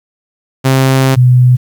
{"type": "tone pair in turn", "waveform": ["sawtooth", "sine"], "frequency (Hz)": [132.8, 125.17], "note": ["C3", "B2"], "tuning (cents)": [26, 24], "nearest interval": "minor second", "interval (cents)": 102, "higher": "first", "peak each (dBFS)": -3, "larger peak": "neither", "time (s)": [[0.64, 1.16], [1.16, 1.57]], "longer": "first", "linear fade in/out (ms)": 20, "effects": ["7-bit"]}